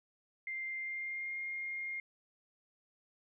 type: tone with pitch glide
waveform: sine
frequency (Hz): 2097 to 2126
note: C7 to C7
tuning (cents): +3 to +27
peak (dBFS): -37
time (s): 0.47-2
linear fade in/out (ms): 2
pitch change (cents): +24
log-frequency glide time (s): 0.73-1.38
effects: none